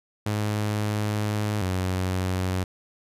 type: tone pair in turn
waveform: sawtooth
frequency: 105.2 / 92.76 Hz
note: G#2 / F#2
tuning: +23 / +5 cents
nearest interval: major second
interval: 218 cents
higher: first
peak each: -20 dBFS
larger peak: neither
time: 0.26-1.62 / 1.62-2.64 s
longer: first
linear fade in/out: 5 ms
effects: resampled to 32000 Hz